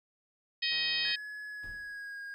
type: harmonic tone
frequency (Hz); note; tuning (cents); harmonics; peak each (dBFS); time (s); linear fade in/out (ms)
630; D#5; +21; 3 / 4 / 5 / 6 / 7 / 8; -36 / -36 / -36 / -36 / -36 / -36; 0.62-1.16; 10
type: click train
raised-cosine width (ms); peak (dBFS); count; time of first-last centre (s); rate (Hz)
0.5; -38; 62; 0.72-1.116; 154
type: tone with pitch glide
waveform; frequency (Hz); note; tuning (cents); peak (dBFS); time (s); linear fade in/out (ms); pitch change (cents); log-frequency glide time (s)
triangle; 1694 to 1630.6; G#6 to G#6; +34 to -32; -38; 1.05-2.34; 0; -66; 1.49-2.22
type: noise with exponential decay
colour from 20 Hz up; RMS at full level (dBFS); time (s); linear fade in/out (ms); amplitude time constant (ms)
brown; -45; 1.63-2.09; 5; 100
effects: none